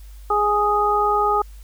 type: harmonic tone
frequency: 415.3 Hz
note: G#4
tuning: in tune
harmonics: 1 / 2 / 3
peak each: -22 / -20 / -19 dBFS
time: 0.3-1.42 s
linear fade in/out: 5 ms
effects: added 50 Hz sine -37 dBFS peak until 1.63 s + white hiss -54 dBFS RMS until 1.63 s